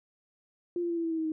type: tone with pitch steps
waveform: sine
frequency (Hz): 349.2 / 344 / 338.9 / 333.8 / 328.8 / 323.9 / 319.1 / 314.4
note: F4 / F4 / E4 / E4 / E4 / E4 / D#4 / D#4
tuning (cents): 0 / -26 / +48 / +22 / -4 / -30 / +44 / +18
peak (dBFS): -28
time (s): 0.76-1.32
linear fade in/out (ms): 2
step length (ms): 70
effects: none